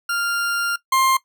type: tone pair in turn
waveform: 40% pulse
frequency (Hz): 1396.9 / 1056.6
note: F6 / C6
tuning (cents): 0 / +17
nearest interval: perfect fourth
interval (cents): 483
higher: first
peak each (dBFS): -19 / -14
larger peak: second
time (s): 0.09-0.76 / 0.92-1.17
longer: first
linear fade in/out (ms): 5
effects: noise-tail reverb RT60 0.1 s tail -18 dB re dry